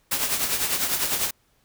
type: noise with tremolo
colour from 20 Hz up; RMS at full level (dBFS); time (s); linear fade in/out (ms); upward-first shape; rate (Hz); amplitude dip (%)
white; -22; 0.11-1.31; 10; triangle; 10; 65
effects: pink hiss -65 dBFS RMS until 1.64 s